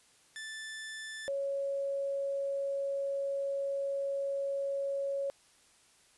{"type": "tone pair in turn", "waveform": ["sawtooth", "sine"], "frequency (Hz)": [1760, 554.4], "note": ["A6", "C#5"], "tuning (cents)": [0, 0], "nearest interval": "octave + minor sixth", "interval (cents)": 2000, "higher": "first", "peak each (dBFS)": [-37, -31], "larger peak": "second", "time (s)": [[0.36, 1.28], [1.28, 5.3]], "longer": "second", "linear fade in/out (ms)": 0, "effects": ["white hiss -64 dBFS RMS until 6.17 s", "resampled to 24000 Hz"]}